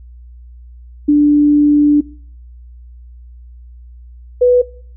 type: tone pair in turn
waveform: sine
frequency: 293.7 / 493.9 Hz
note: D4 / B4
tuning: 0 / 0 cents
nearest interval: major sixth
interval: 900 cents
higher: second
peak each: -6 dBFS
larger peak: neither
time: 1.08-2.01 / 4.41-4.62 s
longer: first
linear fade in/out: 10 ms
effects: noise-tail reverb RT60 0.5 s tail -21 dB re dry + added 60 Hz sine -34 dBFS peak until 4.96 s